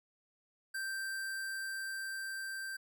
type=tone with level ramp; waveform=square; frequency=1568 Hz; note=G6; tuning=in tune; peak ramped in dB=-37 to -40 dBFS; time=0.74-2.77 s; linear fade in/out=10 ms; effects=none